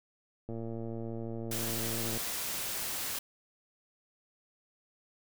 click train, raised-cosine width 2 ms, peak -27 dBFS, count 193, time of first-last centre 0.49-2.174 s, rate 114 Hz
white noise, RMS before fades -36 dBFS, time 1.51-3.19 s, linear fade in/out 5 ms
effects none

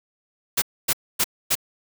white noise bursts, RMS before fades -20 dBFS, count 4, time 0.57-1.554 s, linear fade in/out 10 ms, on 51 ms, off 260 ms, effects none

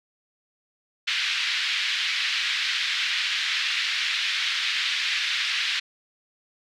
white band-pass noise, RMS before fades -26 dBFS, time 1.07-5.8 s, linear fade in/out 10 ms, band 1700 to 3900 Hz, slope 24 dB/octave, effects none

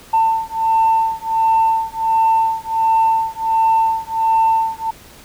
sine beating tone pair, 895 / 896.4 Hz, A5 / A5, +29 / +32 cents, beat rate 1.4 Hz, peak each -15 dBFS, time 0.13-4.91 s, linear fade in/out 10 ms, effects tanh soft clip ceiling -7 dBFS + pink hiss -42 dBFS RMS until 5.24 s

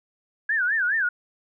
sine tone with vibrato, 1616 Hz, G#6, 48 cents flat, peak -20 dBFS, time 0.49-1.09 s, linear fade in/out 5 ms, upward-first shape sine, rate 4.8 Hz, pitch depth 210 cents each way, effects none

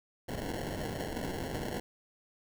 violet noise with sample-and-hold, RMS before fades -37 dBFS, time 0.28-1.8 s, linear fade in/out 5 ms, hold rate 1225 Hz, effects none

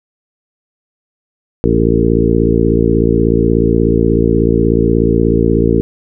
harmonic tone with a mistuned harmonic, 56.5 Hz, A1, 47 cents sharp, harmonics 1 / 2 / 3 / 4 / 5 / 6 / 7 / 8, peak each -17 / -17 / -17 / -17 / -17 / -17 / -17 / -17 dBFS, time 1.64-5.81 s, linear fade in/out 0 ms, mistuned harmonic 8, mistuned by +16 cents, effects none

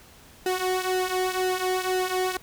sawtooth tone with flanger, 370 Hz, F#4, in tune, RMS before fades -26 dBFS, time 0.46-2.37 s, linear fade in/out 2 ms, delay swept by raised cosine 1.8 to 3.5 ms, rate 2 Hz, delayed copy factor -0.7, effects pink hiss -51 dBFS RMS until 2.42 s

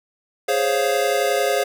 square chord, Db major seventh, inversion second, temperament equal, 415.3 / 523.3 / 554.4 / 698.5 Hz, Ab4 / C5 / Db5 / F5, 0 / 0 / 0 / 0 cents, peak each -24 dBFS, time 0.48-1.64 s, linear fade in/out 10 ms, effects none

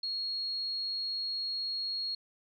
sine tone, 4299 Hz, C8, 46 cents sharp, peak -32 dBFS, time 0.03-2.15 s, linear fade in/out 5 ms, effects none

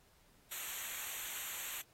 white noise with comb filter, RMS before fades -43 dBFS, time 0.51-1.82 s, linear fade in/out 10 ms, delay 0.2 ms, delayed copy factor -1, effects pink hiss -68 dBFS RMS until 1.93 s + AAC 48 kbps

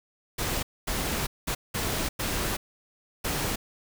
pink noise bursts at uneven times, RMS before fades -29 dBFS, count 6, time 0.38-0.63 / 0.87-1.27 / 1.47-1.55 / 1.74-2.09 / 2.19-2.57 / 3.24-3.56 s, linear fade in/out 10 ms, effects none

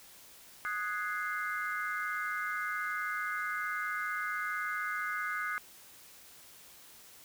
sine chord, Ab dominant seventh, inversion second, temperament equal, 1244.5 / 1480 / 1661.2 / 2093 Hz, Eb6 / Gb6 / Ab6 / C7, 0 / 0 / 0 / 0 cents, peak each -37 / -37 / -40 / -40 dBFS, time 0.65-5.58 s, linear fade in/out 0 ms, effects white hiss -55 dBFS RMS until 7.24 s

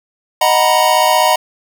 square chord, B major seventh, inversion first, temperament equal, 622.3 / 740 / 932.3 / 987.8 Hz, D#5 / F#5 / A#5 / B5, 0 / 0 / 0 / 0 cents, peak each -16 dBFS, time 0.41-1.36 s, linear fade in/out 5 ms, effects none

